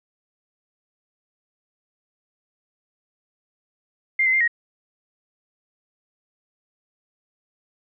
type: tone with pitch steps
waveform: sine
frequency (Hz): 2100 / 2050 / 2104 / 1883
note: C7 / C7 / C7 / A#6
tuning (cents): +6 / -36 / +9 / +17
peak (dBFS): -16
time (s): 4.19-4.478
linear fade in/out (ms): 5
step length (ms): 72
effects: none